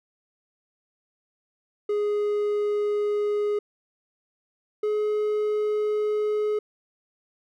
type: tone pair in turn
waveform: triangle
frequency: 415.3 / 422.8 Hz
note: G#4 / G#4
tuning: 0 / +31 cents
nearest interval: unison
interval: 31 cents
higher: second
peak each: -20 dBFS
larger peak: neither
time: 1.89-3.59 / 4.83-6.59 s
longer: second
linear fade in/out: 5 ms
effects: none